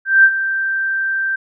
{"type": "tone with ADSR envelope", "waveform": "sine", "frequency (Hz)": 1568, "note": "G6", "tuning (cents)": 0, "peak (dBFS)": -4, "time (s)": [0.05, 1.36], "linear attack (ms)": 190, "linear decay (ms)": 59, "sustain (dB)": -12, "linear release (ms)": 8, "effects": []}